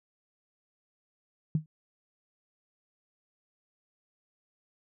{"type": "tone with exponential decay", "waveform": "sine", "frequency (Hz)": 155.56, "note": "D#3", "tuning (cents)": 0, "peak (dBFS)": -20, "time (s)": [1.55, 1.66], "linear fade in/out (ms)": 2, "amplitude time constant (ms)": 23, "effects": []}